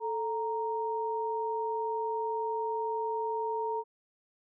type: tone pair together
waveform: sine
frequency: 440 / 931 Hz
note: A4 / A#5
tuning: 0 / -2 cents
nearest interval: octave + minor second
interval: 1298 cents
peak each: -33 / -32 dBFS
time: 0-3.84 s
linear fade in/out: 50 ms
effects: none